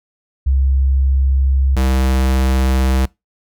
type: tone pair in turn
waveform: sine / square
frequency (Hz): 67 / 65.39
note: C2 / C2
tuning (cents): +42 / 0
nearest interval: unison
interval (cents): 42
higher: first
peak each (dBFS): -11 / -13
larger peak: first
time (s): 0.46-1.76 / 1.76-3.06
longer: neither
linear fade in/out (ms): 10
effects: noise-tail reverb RT60 0.2 s tail -23 dB re dry